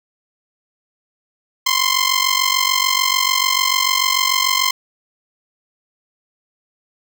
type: ring-modulated tone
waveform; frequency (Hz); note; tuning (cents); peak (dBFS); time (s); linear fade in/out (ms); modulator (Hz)
10% pulse; 1046.5; C6; 0; -3; 1.66-4.71; 5; 23.4
effects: none